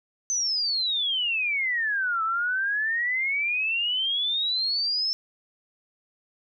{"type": "exponential two-way sweep", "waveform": "sine", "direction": "down then up", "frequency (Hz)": [6210, 1300, 5340], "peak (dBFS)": -23, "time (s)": [0.3, 5.13], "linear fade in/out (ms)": 0, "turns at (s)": 2.23, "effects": []}